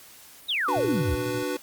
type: exponential sweep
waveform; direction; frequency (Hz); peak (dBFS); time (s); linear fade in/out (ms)
sine; down; 4024 to 60.8; -23; 0.48-1.16; 20
type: chord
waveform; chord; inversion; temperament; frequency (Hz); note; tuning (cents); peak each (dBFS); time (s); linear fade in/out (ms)
square; B minor; first; equal; 293.7 / 370 / 493.9; D4 / F#4 / B4; 0 / 0 / 0; -32; 0.68-1.57; 5
type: tone with tremolo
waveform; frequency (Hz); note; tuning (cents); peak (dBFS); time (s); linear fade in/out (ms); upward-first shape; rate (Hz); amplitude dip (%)
sine; 119.5; A#2; +43; -31; 0.76-1.43; 5; square; 12; 55
effects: white hiss -49 dBFS RMS until 1.62 s + Opus 48 kbps